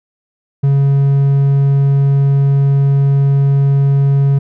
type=tone with hard clipping; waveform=triangle; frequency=139 Hz; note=C#3; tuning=5 cents sharp; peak=-9 dBFS; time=0.63-4.39 s; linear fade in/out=10 ms; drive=6 dB; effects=none